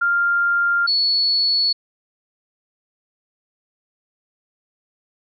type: tone pair in turn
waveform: sine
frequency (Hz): 1396.9 / 4408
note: F6 / C#8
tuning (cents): 0 / -11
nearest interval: octave + minor sixth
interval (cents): 1989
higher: second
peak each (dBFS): -15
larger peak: neither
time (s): 0.01-0.87 / 0.87-1.73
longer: neither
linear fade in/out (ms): 10
effects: none